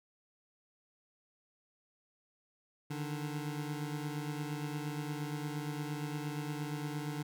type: beating tone pair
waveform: 25% pulse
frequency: 146.83 / 155.43 Hz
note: D3 / D#3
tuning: 0 / -1 cents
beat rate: 8.6 Hz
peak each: -34 / -39 dBFS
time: 2.9-7.23 s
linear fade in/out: 10 ms
effects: none